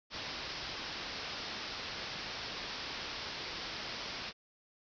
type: low-pass noise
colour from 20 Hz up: white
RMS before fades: -42 dBFS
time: 0.1-4.33 s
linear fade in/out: 50 ms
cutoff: 5500 Hz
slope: 96 dB/octave
effects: none